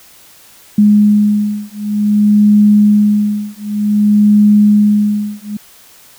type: beating tone pair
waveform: sine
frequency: 208.1 / 208.64 Hz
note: G#3 / G#3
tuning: +4 / +8 cents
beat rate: 0.54 Hz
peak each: -10 dBFS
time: 0.78-5.57 s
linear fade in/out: 5 ms
effects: white hiss -42 dBFS RMS until 6.18 s